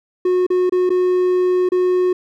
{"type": "tone with dropouts", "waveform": "triangle", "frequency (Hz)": 364.1, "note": "F#4", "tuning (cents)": -28, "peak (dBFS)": -11, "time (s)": [0.25, 2.13], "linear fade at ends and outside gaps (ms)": 5, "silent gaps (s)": [[0.466, 0.502], [0.696, 0.722], [0.894, 0.902], [1.69, 1.719]], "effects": []}